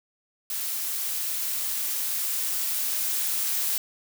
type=noise with level ramp; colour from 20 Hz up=blue; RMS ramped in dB=-30 to -26 dBFS; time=0.5-3.78 s; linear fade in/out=2 ms; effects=none